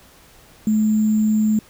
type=tone with sample-and-hold; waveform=sine; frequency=215.2 Hz; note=A3; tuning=38 cents flat; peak=-14 dBFS; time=0.67-1.59 s; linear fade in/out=2 ms; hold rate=7350 Hz; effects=pink hiss -49 dBFS RMS until 1.69 s